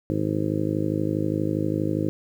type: harmonic tone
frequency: 52.4 Hz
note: G#1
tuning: 16 cents sharp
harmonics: 2 / 3 / 4 / 5 / 6 / 7 / 8 / 9 / 10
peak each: -30 / -29 / -33 / -33 / -26 / -33 / -35 / -36 / -34 dBFS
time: 0.1-2.09 s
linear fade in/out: 0 ms
effects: 9-bit